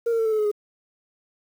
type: tone with pitch steps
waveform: sine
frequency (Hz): 466.2 / 457.4 / 448.8 / 440.3 / 432 / 423.8 / 415.8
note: A#4 / A#4 / A4 / A4 / A4 / G#4 / G#4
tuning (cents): 0 / -33 / +34 / +1 / -32 / +35 / +2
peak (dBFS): -17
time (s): 0.06-0.515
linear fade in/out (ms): 10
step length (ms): 65
effects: tanh soft clip ceiling -18 dBFS + 8-bit